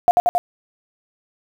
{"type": "tone with echo", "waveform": "sine", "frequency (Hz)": 709, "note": "F5", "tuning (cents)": 26, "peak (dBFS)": -8, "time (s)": [0.08, 0.11], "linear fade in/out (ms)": 0, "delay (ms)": 90, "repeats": 3, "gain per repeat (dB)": -2, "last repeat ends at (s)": 0.38, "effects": ["7-bit"]}